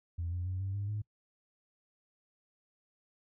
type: tone with pitch steps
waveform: sine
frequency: 85.2 / 88.87 / 92.7 / 96.69 / 100.85 / 105.2 Hz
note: F2 / F2 / F#2 / G2 / G2 / G#2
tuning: -42 / +31 / +4 / -23 / +50 / +23 cents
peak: -32 dBFS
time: 0.18-1.02 s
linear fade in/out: 10 ms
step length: 140 ms
effects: noise-tail reverb RT60 0.1 s tail -26 dB re dry + tanh soft clip ceiling -29 dBFS

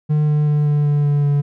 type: tone with pitch steps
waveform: triangle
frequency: 150.9 / 149.68 / 148.48 / 147.28 / 146.1 / 144.92 / 143.75 Hz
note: D3 / D3 / D3 / D3 / D3 / D3 / D3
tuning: +47 / +33 / +19 / +5 / -9 / -23 / -37 cents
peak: -11 dBFS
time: 0.09-1.42 s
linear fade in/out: 20 ms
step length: 190 ms
effects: none

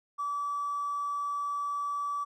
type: tone with hard clipping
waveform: triangle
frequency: 1152 Hz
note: D6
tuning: 34 cents flat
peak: -30 dBFS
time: 0.18-2.25 s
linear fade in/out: 20 ms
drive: 3 dB
effects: none

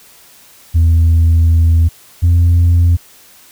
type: tone pair in turn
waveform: sine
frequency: 82.41 / 85.86 Hz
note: E2 / F2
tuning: 0 / -29 cents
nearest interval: minor second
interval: 71 cents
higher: second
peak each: -4 dBFS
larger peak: neither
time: 0.74-1.89 / 2.22-2.97 s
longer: first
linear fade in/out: 20 ms
effects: tanh soft clip ceiling -5 dBFS + white hiss -43 dBFS RMS until 3.51 s

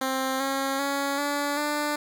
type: tone with pitch steps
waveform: 10% pulse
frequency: 263.7 / 271.4 / 279.4 / 287.6 / 296 Hz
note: C4 / C#4 / C#4 / D4 / D4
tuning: +14 / -36 / +14 / -36 / +14 cents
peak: -17 dBFS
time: 0.01-1.96 s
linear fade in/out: 5 ms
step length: 390 ms
effects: none

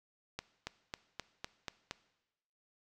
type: accelerating click train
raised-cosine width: 0.2 ms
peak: -21 dBFS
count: 7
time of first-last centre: 0.39-1.911 s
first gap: 280 ms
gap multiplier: 0.96
effects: noise-tail reverb RT60 1.0 s tail -18 dB re dry

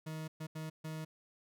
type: tone bursts at uneven times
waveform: 40% pulse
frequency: 157.4 Hz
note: D#3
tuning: 20 cents sharp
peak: -39 dBFS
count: 4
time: 0.06-0.28 / 0.4-0.47 / 0.55-0.7 / 0.84-1.05 s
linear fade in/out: 10 ms
effects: none

